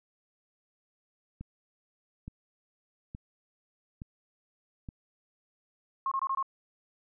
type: click train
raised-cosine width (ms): 5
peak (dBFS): -28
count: 5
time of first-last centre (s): 1.41-4.888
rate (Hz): 1.15
type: tone bursts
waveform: sine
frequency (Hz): 1077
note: C6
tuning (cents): +50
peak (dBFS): -27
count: 5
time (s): 6.06-6.427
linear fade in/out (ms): 2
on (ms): 55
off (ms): 23
effects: none